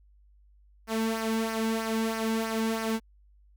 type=tone with flanger; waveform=sawtooth; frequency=223.4 Hz; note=A3; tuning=27 cents sharp; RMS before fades=-29 dBFS; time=0.87-3 s; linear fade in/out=50 ms; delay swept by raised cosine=0.26 to 1.66 ms; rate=3.1 Hz; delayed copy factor=-0.6; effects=added 50 Hz sine -56 dBFS peak until 3.56 s